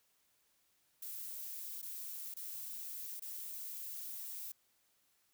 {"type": "noise with dropouts", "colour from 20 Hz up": "violet", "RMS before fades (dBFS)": -45, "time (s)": [1.02, 4.52], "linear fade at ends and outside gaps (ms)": 5, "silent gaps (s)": [[1.817, 1.826], [2.341, 2.366], [3.197, 3.22]], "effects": ["white hiss -75 dBFS RMS until 5.33 s"]}